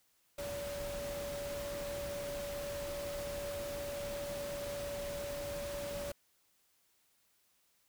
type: tone in noise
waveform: sine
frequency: 572 Hz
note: D5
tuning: 46 cents flat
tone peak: -39 dBFS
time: 0.38-6.12 s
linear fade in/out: 5 ms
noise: pink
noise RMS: -45 dBFS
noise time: 0.38-6.12 s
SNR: +3 dB
effects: white hiss -73 dBFS RMS until 7.88 s